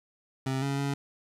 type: tone with pitch steps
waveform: 25% pulse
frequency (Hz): 132.8 / 138.8 / 140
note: C3 / C#3 / C#3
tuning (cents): +26 / +3 / +18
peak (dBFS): -24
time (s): 0.46-0.94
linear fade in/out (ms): 5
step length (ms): 160
effects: low-pass 10000 Hz 12 dB/octave + 11-bit